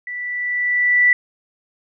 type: tone with level ramp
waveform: sine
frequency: 1968 Hz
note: B6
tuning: 7 cents flat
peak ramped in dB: -26 to -9 dBFS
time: 0.07-1.13 s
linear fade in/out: 2 ms
effects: none